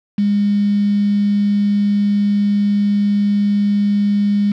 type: tone with quantisation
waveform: sine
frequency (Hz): 203.9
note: G#3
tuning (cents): -32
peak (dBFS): -12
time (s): 0.18-4.52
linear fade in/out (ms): 5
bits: 5
effects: low-pass 3000 Hz 12 dB/octave